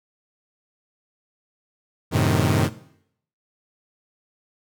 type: chord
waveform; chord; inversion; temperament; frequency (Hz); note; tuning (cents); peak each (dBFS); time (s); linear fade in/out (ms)
sawtooth; F# diminished seventh; none; equal; 92.5 / 110 / 130.81 / 155.56; F#2 / A2 / C3 / Eb3; 0 / 0 / 0 / 0; -19; 2.11-2.7; 50
effects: noise-tail reverb RT60 0.7 s tail -17 dB re dry